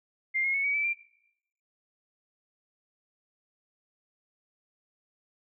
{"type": "tone with pitch steps", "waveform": "sine", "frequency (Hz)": [2105, 2155, 2207, 2260, 2314, 2370], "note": ["C7", "C#7", "C#7", "C#7", "D7", "D7"], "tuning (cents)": [10, -49, -8, 33, -26, 15], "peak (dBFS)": -25, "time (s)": [0.34, 0.94], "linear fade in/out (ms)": 20, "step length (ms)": 100, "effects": ["noise-tail reverb RT60 0.8 s tail -22 dB re dry"]}